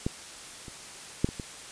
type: clicks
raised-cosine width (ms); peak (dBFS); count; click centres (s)
3; -14 / -29 / -9 / -23 / -22; 5; 0.065 / 0.682 / 1.245 / 1.289 / 1.398
effects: white hiss -44 dBFS RMS until 1.71 s + resampled to 22050 Hz